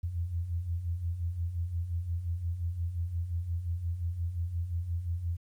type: beating tone pair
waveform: sine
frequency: 81.5 / 87.2 Hz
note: E2 / F2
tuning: -19 / -2 cents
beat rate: 5.7 Hz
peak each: -38 / -31 dBFS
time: 0.03-5.37 s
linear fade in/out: 10 ms
effects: 11-bit